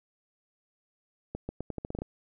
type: accelerating click train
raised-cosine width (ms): 2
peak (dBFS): -21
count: 10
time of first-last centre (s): 1.35-2.02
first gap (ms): 140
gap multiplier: 0.83
effects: none